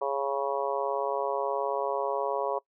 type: harmonic tone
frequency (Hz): 138.59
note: C#3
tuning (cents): 0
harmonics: 3 / 4 / 5 / 6 / 7 / 8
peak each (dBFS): -33 / -31 / -35 / -39 / -33 / -37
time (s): 0.01-2.59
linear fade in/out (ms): 10
effects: noise-tail reverb RT60 0.1 s tail -23 dB re dry